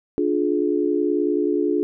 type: chord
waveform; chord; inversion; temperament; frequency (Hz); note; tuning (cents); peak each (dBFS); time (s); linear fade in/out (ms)
sine; D diminished; none; just; 293.7 / 352.4 / 422.9; D4 / F4 / Ab4; 0 / +16 / +31; -22 / -22 / -23; 0.18-1.83; 0
effects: none